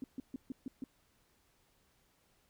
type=tone bursts; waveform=sine; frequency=261.6 Hz; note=C4; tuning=in tune; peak=-37 dBFS; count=6; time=0.02-0.84 s; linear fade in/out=2 ms; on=20 ms; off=140 ms; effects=pink hiss -72 dBFS RMS until 2.49 s